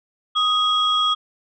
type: tone pair together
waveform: sine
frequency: 1250 / 3307 Hz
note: D#6 / G#7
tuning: +8 / -8 cents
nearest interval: octave + perfect fourth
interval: 1684 cents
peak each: -18 dBFS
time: 0.35-1.15 s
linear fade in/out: 20 ms
effects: tanh soft clip ceiling -10 dBFS